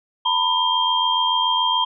sine tone cluster, 910 / 997 / 3195 Hz, A#5 / B5 / G7, -42 / +16 / +32 cents, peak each -24 / -20 / -20 dBFS, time 0.25-1.85 s, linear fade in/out 10 ms, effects none

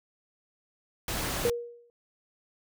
pink noise, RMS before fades -32 dBFS, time 1.08-1.5 s, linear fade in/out 2 ms
sine tone with exponential decay, 475.1 Hz, A#4, 33 cents sharp, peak -21 dBFS, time 1.45-1.9 s, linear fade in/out 1 ms, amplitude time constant 97 ms
effects none

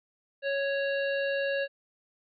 harmonic tone, 554.4 Hz, C#5, in tune, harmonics 1 / 3 / 5 / 7 / 8, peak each -28 / -33 / -38 / -44 / -50 dBFS, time 0.42-1.68 s, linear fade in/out 50 ms, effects none

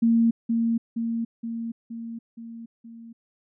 sine tone with echo, 230 Hz, A#3, 23 cents flat, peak -16 dBFS, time 0.02-0.31 s, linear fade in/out 10 ms, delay 470 ms, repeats 6, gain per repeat -4 dB, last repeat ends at 3.13 s, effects none

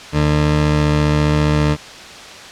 20% pulse tone pair together, 74.9 / 149.8 Hz, D2 / D3, +35 / +35 cents, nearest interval octave, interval 1200 cents, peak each -12 dBFS, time 0.12-1.77 s, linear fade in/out 50 ms, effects white hiss -34 dBFS RMS until 2.51 s + low-pass 5000 Hz 12 dB/octave

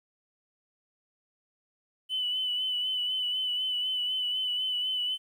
triangle tone with vibrato, 3000 Hz, F#7, 23 cents sharp, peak -24 dBFS, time 2.09-5.18 s, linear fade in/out 50 ms, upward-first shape sine, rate 4 Hz, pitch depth 32 cents each way, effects tanh soft clip ceiling -25 dBFS + 11-bit

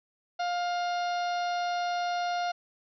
harmonic tone with a mistuned harmonic, 705 Hz, F5, 16 cents sharp, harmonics 1 / 2 / 3 / 4 / 5 / 6 / 7 / 8, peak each -28 / -37 / -45 / -45 / -46 / -44 / -51 / -50 dBFS, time 0.39-2.52 s, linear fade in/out 10 ms, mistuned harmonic 5, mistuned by +31 cents, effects none

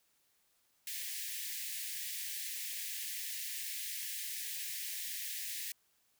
white high-pass noise, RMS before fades -41 dBFS, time 0.87-5.72 s, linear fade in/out 2 ms, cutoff 1700 Hz, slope 96 dB/octave, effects white hiss -74 dBFS RMS until 6.19 s

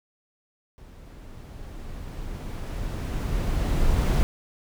brown noise with level ramp, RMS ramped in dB -45 to -20 dBFS, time 0.78-4.23 s, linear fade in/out 0 ms, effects none

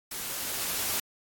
white noise with level ramp, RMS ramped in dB -36 to -29 dBFS, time 0.11-1 s, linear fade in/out 5 ms, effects AAC 64 kbps

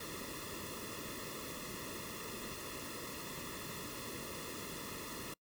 pink noise with comb filter, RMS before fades -45 dBFS, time 0-5.34 s, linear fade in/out 5 ms, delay 1.3 ms, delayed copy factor -1, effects noise-tail reverb RT60 0.1 s tail -25 dB re dry

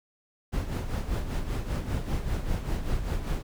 brown noise with tremolo, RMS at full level -27 dBFS, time 0.52-3.43 s, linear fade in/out 20 ms, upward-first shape sine, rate 5.1 Hz, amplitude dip 60%, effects none

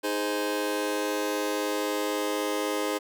sawtooth chord, Ab major, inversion second, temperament just, 311.5 / 415.3 / 519.1 Hz, Eb4 / Ab4 / C5, +2 / 0 / -14 cents, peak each -27 / -27 / -27 dBFS, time 0.03-2.99 s, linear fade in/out 20 ms, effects none

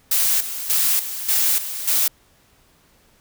blue noise with tremolo, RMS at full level -18 dBFS, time 0.11-2.08 s, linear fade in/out 5 ms, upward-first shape square, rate 1.7 Hz, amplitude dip 70%, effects pink hiss -57 dBFS RMS until 3.2 s

